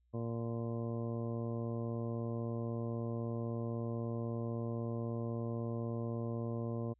harmonic tone with a mistuned harmonic, 116.2 Hz, A#2, 5 cents flat, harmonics 1 / 2 / 3 / 4 / 5 / 6 / 7 / 8 / 9, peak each -38 / -41 / -45 / -45 / -47 / -54 / -62 / -63 / -54 dBFS, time 0.13-6.94 s, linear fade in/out 20 ms, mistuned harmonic 9, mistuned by -15 cents, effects added 60 Hz sine -70 dBFS peak until 6.99 s

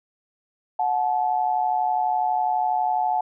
sine tone pair together, 732.9 / 865 Hz, F#5 / A5, -17 / -30 cents, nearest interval minor third, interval 287 cents, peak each -22 / -23 dBFS, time 0.79-3.21 s, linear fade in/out 5 ms, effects none

